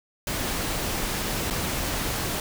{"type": "noise with dropouts", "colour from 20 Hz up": "pink", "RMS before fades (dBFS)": -28, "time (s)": [0.27, 2.4], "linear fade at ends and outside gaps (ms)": 2, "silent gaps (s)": [1.501, 1.507], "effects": []}